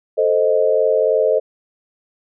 sine chord, A diminished, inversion none, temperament equal, 440 / 523.3 / 622.3 Hz, A4 / C5 / Eb5, 0 / 0 / 0 cents, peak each -17 dBFS, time 0.17-1.4 s, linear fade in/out 20 ms, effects none

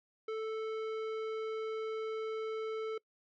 sine tone with tanh clipping, 440 Hz, A4, in tune, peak -37 dBFS, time 0.28-2.98 s, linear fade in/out 5 ms, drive 14 dB, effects noise-tail reverb RT60 0.1 s tail -25 dB re dry

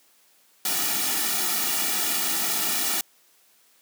white noise with comb filter, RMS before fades -25 dBFS, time 0.65-3.01 s, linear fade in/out 2 ms, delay 1.9 ms, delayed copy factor -0.8, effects white hiss -60 dBFS RMS until 3.81 s + high-pass 200 Hz 12 dB/octave

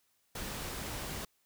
pink noise, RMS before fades -40 dBFS, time 0.35-1.25 s, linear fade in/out 5 ms, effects white hiss -74 dBFS RMS until 1.45 s

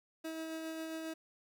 30% pulse tone with tremolo, 321.3 Hz, E4, 44 cents flat, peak -36 dBFS, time 0.24-1.14 s, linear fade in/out 10 ms, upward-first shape sine, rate 7.4 Hz, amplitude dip 25%, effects none

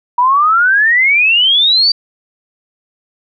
sine exponential sweep, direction up, 958 to 4699 Hz, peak -7 dBFS, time 0.18-1.92 s, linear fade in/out 5 ms, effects none

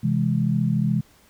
sine chord, C augmented, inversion none, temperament equal, 130.81 / 164.81 / 207.7 Hz, C3 / E3 / G#3, 0 / 0 / 0 cents, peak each -23 dBFS, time 0.03-1.01 s, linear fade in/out 10 ms, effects pink hiss -56 dBFS RMS until 1.29 s

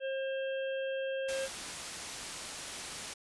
harmonic tone, 535 Hz, C5, 38 cents sharp, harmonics 1 / 3 / 5 / 6, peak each -33 / -43 / -47 / -49 dBFS, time 0-1.49 s, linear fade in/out 50 ms
white low-pass noise, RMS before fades -43 dBFS, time 1.28-3.14 s, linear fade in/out 10 ms, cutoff 9400 Hz, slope 12 dB/octave
effects resampled to 24000 Hz

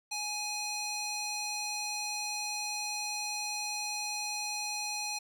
square tone with band-pass filter, 835 Hz, G#5, 9 cents sharp, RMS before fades -36 dBFS, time 0.11-5.19 s, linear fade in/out 10 ms, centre 5500 Hz, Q 1.1, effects 10-bit

